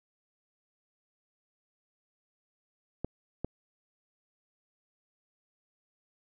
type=clicks; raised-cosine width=2 ms; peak=-19 dBFS; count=2; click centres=3.046 / 3.446 s; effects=none